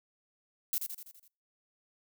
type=noise with echo; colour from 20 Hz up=violet; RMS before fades=-31 dBFS; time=0.73-0.78 s; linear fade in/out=0 ms; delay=83 ms; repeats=6; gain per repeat=-5 dB; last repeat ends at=1.278 s; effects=noise-tail reverb RT60 0.4 s tail -26 dB re dry